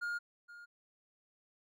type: tone with echo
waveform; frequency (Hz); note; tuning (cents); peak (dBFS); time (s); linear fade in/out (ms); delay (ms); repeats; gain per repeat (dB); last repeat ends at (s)
triangle; 1419; F6; +27; -33; 0.01-0.19; 20; 470; 1; -15; 0.66
effects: none